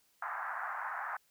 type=band-pass noise; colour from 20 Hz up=white; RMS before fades=-39 dBFS; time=0.22-1.17 s; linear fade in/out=5 ms; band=730 to 1700 Hz; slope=48 dB/octave; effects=white hiss -71 dBFS RMS until 1.3 s